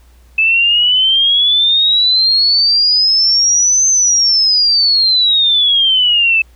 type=exponential two-way sweep; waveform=sine; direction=up then down; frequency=2609 to 6260 to 2609 Hz; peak=-8 dBFS; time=0.38-6.42 s; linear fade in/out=5 ms; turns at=3.88 s; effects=added 60 Hz sine -42 dBFS peak until 6.55 s + pink hiss -53 dBFS RMS until 6.55 s